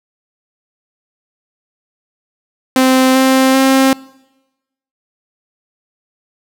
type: tone with pitch steps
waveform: sawtooth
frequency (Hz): 260 / 263.2 / 266.4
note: C4 / C4 / C4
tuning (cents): -11 / +10 / +31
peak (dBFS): -4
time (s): 2.76-3.93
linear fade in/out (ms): 2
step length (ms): 390
effects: noise-tail reverb RT60 1.0 s tail -23 dB re dry

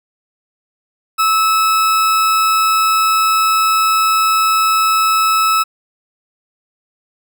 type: tone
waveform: 40% pulse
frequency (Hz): 1300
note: E6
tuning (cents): -24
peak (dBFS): -10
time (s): 1.18-5.64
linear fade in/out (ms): 20
effects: none

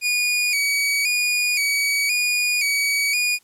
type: tone with vibrato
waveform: sawtooth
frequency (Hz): 2356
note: D7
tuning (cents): +5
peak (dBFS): -15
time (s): 0.01-3.39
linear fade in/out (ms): 50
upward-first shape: square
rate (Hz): 0.96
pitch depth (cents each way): 67
effects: white hiss -59 dBFS RMS until 3.43 s + low-pass 12000 Hz 12 dB/octave

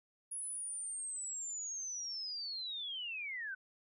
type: linear sweep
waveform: sine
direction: down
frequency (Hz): 10460 to 1480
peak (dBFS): -39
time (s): 0.31-3.55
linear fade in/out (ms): 10
effects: none

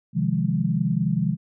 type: chord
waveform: sine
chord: F minor seventh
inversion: second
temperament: equal with one note detuned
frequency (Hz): 130.81 / 155.56 / 174.61 / 205.4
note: C3 / Eb3 / F3 / Ab3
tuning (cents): 0 / 0 / 0 / -19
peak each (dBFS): -27 / -25 / -24 / -26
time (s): 0.13-1.37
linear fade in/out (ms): 50
effects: none

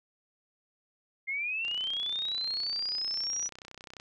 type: linear sweep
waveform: sine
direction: up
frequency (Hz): 2100 to 5910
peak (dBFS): -30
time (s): 1.27-3.49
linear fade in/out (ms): 20
type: click train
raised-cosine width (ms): 0.2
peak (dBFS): -28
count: 75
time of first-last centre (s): 1.65-3.999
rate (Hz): 31.5
effects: none

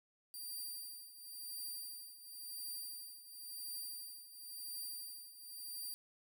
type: tone with tremolo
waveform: 5% pulse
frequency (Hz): 4722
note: D8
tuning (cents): +9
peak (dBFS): -35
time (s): 0.34-5.94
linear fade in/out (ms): 0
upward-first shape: triangle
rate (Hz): 0.95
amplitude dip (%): 80
effects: none

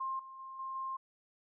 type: tone with level steps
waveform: sine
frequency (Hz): 1060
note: C6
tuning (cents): +22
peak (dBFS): -34 / -47 / -44 / -38 / -36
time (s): 0-0.97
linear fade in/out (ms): 10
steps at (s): 0.19 / 0.39 / 0.59 / 0.75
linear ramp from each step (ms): 5
effects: none

